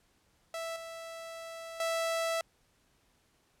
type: tone with level steps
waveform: sawtooth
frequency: 659.3 Hz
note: E5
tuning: in tune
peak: -32 / -38 / -26 dBFS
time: 0.54-2.41 s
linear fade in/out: 2 ms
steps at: 0.76 / 1.8 s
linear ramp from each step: 2 ms
effects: pink hiss -70 dBFS RMS until 3.6 s + low-pass 12000 Hz 12 dB/octave